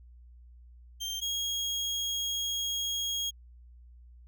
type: tone pair in turn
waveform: 30% pulse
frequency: 3161 / 3282 Hz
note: G7 / G#7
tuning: +14 / -21 cents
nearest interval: minor second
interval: 65 cents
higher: second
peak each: -30 / -27 dBFS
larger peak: second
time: 1-1.21 / 1.21-3.31 s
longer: second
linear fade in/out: 20 ms
effects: added 60 Hz sine -50 dBFS peak until 4.27 s